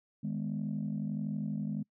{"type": "chord", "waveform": "sine", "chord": "G# minor", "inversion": "second", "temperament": "just", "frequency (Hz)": [155.74, 207.7, 249.2], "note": ["D#3", "G#3", "B3"], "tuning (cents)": [2, 0, 16], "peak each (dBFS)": [-36, -34, -39], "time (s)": [0.23, 1.83], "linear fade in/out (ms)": 10, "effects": ["noise-tail reverb RT60 0.1 s tail -25 dB re dry", "tanh soft clip ceiling -26 dBFS"]}